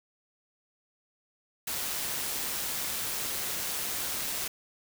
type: noise with amplitude modulation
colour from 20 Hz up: white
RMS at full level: -32 dBFS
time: 1.67-4.48 s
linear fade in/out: 5 ms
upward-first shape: sine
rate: 144 Hz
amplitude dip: 25%
effects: none